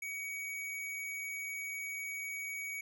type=tone; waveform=square; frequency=2256 Hz; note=C#7; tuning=30 cents sharp; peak=-39 dBFS; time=0.02-2.81 s; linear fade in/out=5 ms; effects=none